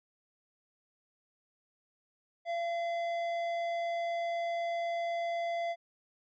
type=tone with tanh clipping; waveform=triangle; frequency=682 Hz; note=F5; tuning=41 cents flat; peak=-33 dBFS; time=2.45-5.76 s; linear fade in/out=50 ms; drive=15 dB; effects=none